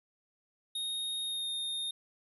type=tone with pitch glide; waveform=square; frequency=3722 to 3679 Hz; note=A#7 to A#7; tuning=-3 to -24 cents; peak=-34 dBFS; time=0.75-1.91 s; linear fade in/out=5 ms; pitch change=-21 cents; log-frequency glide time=1.23-1.5 s; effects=none